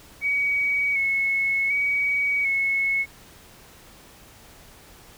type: tone with vibrato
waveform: sine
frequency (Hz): 2226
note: C#7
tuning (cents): +7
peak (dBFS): -20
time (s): 0.21-3.06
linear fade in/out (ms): 50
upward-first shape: square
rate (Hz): 0.67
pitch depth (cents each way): 27
effects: pink hiss -49 dBFS RMS until 5.17 s